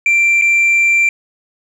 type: tone with dropouts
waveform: sine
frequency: 2357 Hz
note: D7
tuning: 6 cents sharp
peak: -6 dBFS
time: 0.06-1.09 s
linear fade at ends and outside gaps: 2 ms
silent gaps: 0.414-0.42 s
effects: tanh soft clip ceiling -8 dBFS + 8-bit